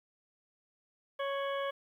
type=harmonic tone with a mistuned harmonic; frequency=554.4 Hz; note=C#5; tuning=in tune; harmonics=1 / 2 / 3 / 4 / 5 / 6; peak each=-34 / -38 / -43 / -47 / -49 / -48 dBFS; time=1.19-1.71 s; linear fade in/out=10 ms; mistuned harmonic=5; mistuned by=+120 cents; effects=11-bit